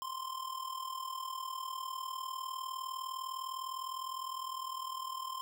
square tone with amplitude modulation, 1046.5 Hz, C6, in tune, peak -36 dBFS, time 0.02-5.41 s, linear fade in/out 0 ms, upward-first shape sine, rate 39.8 Hz, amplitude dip 70%, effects none

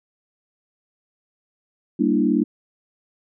sine chord, E half-diminished seventh, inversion first, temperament equal with one note detuned, 196 / 233.1 / 293.7 / 333.1 Hz, G3 / Bb3 / D4 / E4, 0 / 0 / 0 / +18 cents, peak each -23 / -21 / -20 / -23 dBFS, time 1.99-2.44 s, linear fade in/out 10 ms, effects none

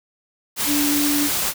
sine tone in noise, 291 Hz, D4, 16 cents flat, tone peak -19 dBFS, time 0.66-1.3 s, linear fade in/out 50 ms, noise white, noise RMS -22 dBFS, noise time 0.56-1.54 s, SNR 0 dB, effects none

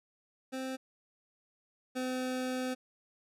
25% pulse tone pair in turn, 261.6 / 255.6 Hz, C4 / C4, 0 / -40 cents, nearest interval unison, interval 40 cents, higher first, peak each -32 / -29 dBFS, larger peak second, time 0.52-0.77 / 1.95-2.75 s, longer second, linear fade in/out 20 ms, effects low-pass 12000 Hz 12 dB/octave

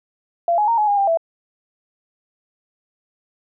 sine tone with pitch steps, 685 / 839 / 925 / 846 / 814 / 793 / 662 Hz, F5 / G#5 / A#5 / G#5 / G#5 / G5 / E5, -34 / +17 / -14 / +32 / -35 / +20 / +7 cents, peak -14 dBFS, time 0.48-1.173 s, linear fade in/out 2 ms, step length 99 ms, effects none

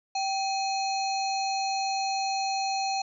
harmonic tone with a mistuned harmonic, 842 Hz, G#5, 24 cents sharp, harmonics 1 / 3 / 5 / 7 / 8, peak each -27 / -37 / -34 / -40 / -46 dBFS, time 0.15-3.02 s, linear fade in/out 5 ms, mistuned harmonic 1, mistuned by -140 cents, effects none

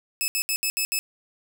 10% pulse tone bursts at uneven times, 2600 Hz, E7, 24 cents flat, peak -14 dBFS, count 6, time 0.21-0.28 / 0.35-0.42 / 0.49-0.56 / 0.63-0.7 / 0.77-0.85 / 0.92-0.99 s, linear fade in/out 0 ms, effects none

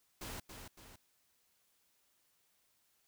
pink noise with echo, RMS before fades -45 dBFS, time 0.21-0.4 s, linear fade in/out 5 ms, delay 280 ms, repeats 2, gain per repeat -6 dB, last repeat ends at 0.96 s, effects white hiss -75 dBFS RMS until 3.07 s

